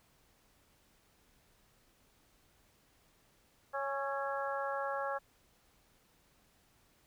harmonic tone with a mistuned harmonic, 276.6 Hz, C#4, 4 cents flat, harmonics 2 / 3 / 4 / 5 / 6, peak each -38 / -40 / -41 / -42 / -43 dBFS, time 3.73-5.19 s, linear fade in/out 20 ms, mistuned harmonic 5, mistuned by -32 cents, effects pink hiss -69 dBFS RMS until 7.06 s

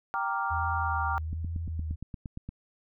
sine chord, G minor seventh, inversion none, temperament equal, 784 / 932.3 / 1174.7 / 1396.9 Hz, G5 / Bb5 / D6 / F6, 0 / 0 / 0 / 0 cents, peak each -33 dBFS, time 0.14-1.18 s, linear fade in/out 0 ms
sine tone with vibrato, 80.7 Hz, E2, 36 cents flat, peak -31 dBFS, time 0.5-1.96 s, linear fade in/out 20 ms, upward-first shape sine, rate 1.2 Hz, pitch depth 58 cents each way
click train, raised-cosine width 5 ms, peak -25 dBFS, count 11, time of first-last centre 1.33-2.49 s, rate 8.62 Hz
effects none

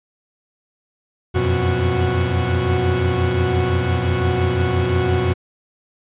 40% pulse tone cluster, 86.2 / 92 / 122.9 / 367.4 Hz, F2 / F#2 / B2 / F#4, -22 / -9 / -8 / -12 cents, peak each -21 dBFS, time 1.34-5.34 s, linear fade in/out 20 ms, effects resampled to 8000 Hz

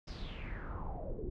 brown noise with low-pass filter sweep, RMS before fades -41 dBFS, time 0.07-1.3 s, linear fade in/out 10 ms, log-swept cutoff 5400 to 340 Hz, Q 5.8, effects none

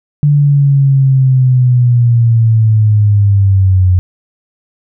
sine linear sweep, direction down, 147 to 90 Hz, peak -5 dBFS, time 0.23-3.99 s, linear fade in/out 0 ms, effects none

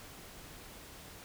silence, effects pink hiss -51 dBFS RMS until 1.24 s

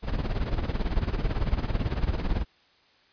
brown noise with tremolo, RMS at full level -24 dBFS, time 0.02-2.45 s, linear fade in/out 50 ms, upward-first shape sine, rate 18 Hz, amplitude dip 75%, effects white hiss -61 dBFS RMS until 3.12 s + resampled to 11025 Hz

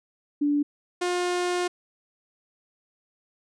sine / sawtooth tone pair in turn, 290.7 / 356.3 Hz, D4 / F4, -18 / +35 cents, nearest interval major third, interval 353 cents, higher second, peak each -20 dBFS, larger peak neither, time 0.41-0.63 / 1.01-1.68 s, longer second, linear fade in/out 10 ms, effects resampled to 22050 Hz

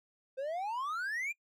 triangle exponential sweep, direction up, 512 to 2456 Hz, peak -32 dBFS, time 0.37-1.33 s, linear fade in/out 20 ms, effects noise-tail reverb RT60 0.1 s tail -24 dB re dry

